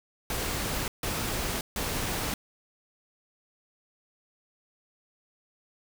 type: noise bursts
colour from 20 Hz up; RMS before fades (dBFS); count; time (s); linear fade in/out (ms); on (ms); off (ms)
pink; -31; 3; 0.3-2.34; 2; 580; 150
effects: none